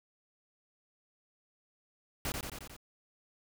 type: noise with echo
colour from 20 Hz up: pink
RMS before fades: -35 dBFS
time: 2.25-2.32 s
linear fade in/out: 2 ms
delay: 89 ms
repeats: 5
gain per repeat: -3 dB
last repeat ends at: 2.765 s
effects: none